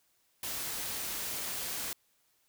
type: noise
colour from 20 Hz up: white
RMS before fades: -37 dBFS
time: 0.43-1.93 s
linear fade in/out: 2 ms
effects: white hiss -72 dBFS RMS until 2.48 s